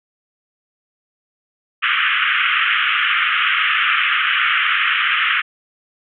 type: band-pass noise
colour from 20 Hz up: pink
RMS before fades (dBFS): -17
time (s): 1.82-5.42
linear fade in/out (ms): 20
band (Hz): 1200 to 3200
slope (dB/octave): 96
effects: none